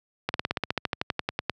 slowing click train, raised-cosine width 0.3 ms, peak -9 dBFS, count 17, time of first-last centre 0.29-1.497 s, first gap 51 ms, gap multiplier 1.05, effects high-pass 80 Hz 12 dB/octave

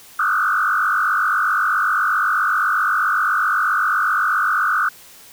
sine tone with frequency modulation, 1350 Hz, E6, 41 cents sharp, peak -15 dBFS, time 0.19-4.89 s, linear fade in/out 5 ms, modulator 47.7 Hz, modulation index 3.7, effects white hiss -44 dBFS RMS until 5.32 s

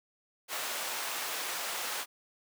pink high-pass noise, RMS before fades -36 dBFS, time 0.48-2.06 s, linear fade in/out 50 ms, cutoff 750 Hz, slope 12 dB/octave, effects none

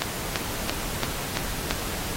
click train, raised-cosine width 0.2 ms, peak -6 dBFS, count 6, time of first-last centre 0.02-1.709 s, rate 2.96 Hz, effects pink hiss -32 dBFS RMS until 2.16 s + AAC 48 kbps

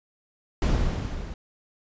brown noise with level ramp, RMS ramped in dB -20 to -36 dBFS, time 0.62-1.34 s, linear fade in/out 2 ms, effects resampled to 16000 Hz

